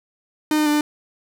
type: tone with pitch steps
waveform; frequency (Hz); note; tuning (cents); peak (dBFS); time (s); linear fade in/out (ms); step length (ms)
45% pulse; 305.7 / 303.9 / 296.7 / 299; D#4 / D#4 / D4 / D4; -30 / -41 / +18 / +31; -16; 0.51-0.81; 2; 75
effects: none